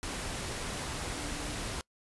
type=tone in noise; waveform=sine; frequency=293.7 Hz; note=D4; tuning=in tune; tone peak=-45 dBFS; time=1.17-1.56 s; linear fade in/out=0 ms; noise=pink; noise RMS=-37 dBFS; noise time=0.03-1.81 s; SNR=-11 dB; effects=noise-tail reverb RT60 0.1 s tail -24 dB re dry + resampled to 24000 Hz